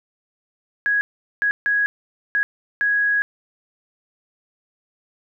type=tone bursts at uneven times; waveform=sine; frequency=1661.2 Hz; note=G#6; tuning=in tune; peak=-16 dBFS; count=5; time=0.86-1.01 / 1.42-1.51 / 1.66-1.86 / 2.35-2.43 / 2.81-3.22 s; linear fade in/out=0 ms; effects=none